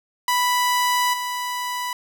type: tone with level steps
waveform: sawtooth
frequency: 987.8 Hz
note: B5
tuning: in tune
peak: -14 / -21 dBFS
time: 0.28-1.93 s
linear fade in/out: 2 ms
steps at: 1.13 s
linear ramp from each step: 10 ms
effects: none